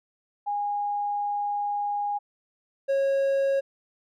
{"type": "tone pair in turn", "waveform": ["sine", "triangle"], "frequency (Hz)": [820, 547.3], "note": ["G#5", "C#5"], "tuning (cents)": [-22, -22], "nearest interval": "perfect fifth", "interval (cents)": 700, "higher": "first", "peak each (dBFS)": [-25, -19], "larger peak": "second", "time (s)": [[0.46, 2.19], [2.88, 3.61]], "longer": "first", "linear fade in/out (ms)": 20, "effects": []}